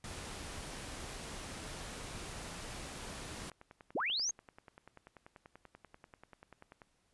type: noise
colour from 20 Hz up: pink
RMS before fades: -45 dBFS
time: 0.04-3.5 s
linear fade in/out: 2 ms
type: click train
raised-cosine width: 0.5 ms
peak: -37 dBFS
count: 36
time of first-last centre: 3.42-6.818 s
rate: 10.3 Hz
type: linear sweep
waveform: sine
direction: up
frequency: 160.8 to 6645 Hz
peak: -32 dBFS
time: 3.95-4.31 s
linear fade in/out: 5 ms
effects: pink hiss -75 dBFS RMS until 7.13 s + resampled to 24000 Hz